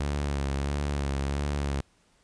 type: tone with vibrato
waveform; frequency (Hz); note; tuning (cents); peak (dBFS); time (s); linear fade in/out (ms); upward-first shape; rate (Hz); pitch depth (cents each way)
sawtooth; 70.6; C#2; +32; -23; 0-1.81; 5; sine; 1.5; 42
effects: pink hiss -65 dBFS RMS until 2.23 s + resampled to 22050 Hz